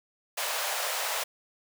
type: high-pass noise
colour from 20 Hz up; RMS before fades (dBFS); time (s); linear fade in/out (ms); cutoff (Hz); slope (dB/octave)
pink; -31; 0.37-1.24; 10; 520; 48
effects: none